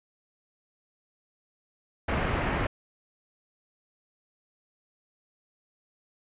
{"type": "low-pass noise", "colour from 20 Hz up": "pink", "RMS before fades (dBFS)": -28, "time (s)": [2.08, 2.67], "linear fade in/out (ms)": 5, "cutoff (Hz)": 2500, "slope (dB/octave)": 24, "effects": ["resampled to 8000 Hz"]}